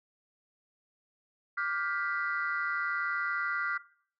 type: chord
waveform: sine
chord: G dominant seventh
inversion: second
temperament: equal with one note detuned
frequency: 1174.7 / 1407.4 / 1568 / 1975.5 Hz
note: D6 / F6 / G6 / B6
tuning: 0 / +13 / 0 / 0 cents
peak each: -36 / -31 / -37 / -37 dBFS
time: 1.57-3.78 s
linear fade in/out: 10 ms
effects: noise-tail reverb RT60 0.5 s tail -18 dB re dry + tanh soft clip ceiling -21 dBFS